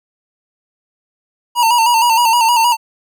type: tone with vibrato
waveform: square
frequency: 932.3 Hz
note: A#5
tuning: in tune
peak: -10 dBFS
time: 1.55-2.77 s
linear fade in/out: 50 ms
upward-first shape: square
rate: 6.4 Hz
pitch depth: 57 cents each way
effects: none